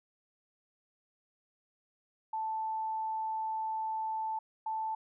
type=tone bursts at uneven times; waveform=sine; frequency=880 Hz; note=A5; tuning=in tune; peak=-32 dBFS; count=2; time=2.33-4.39 / 4.66-4.95 s; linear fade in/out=5 ms; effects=none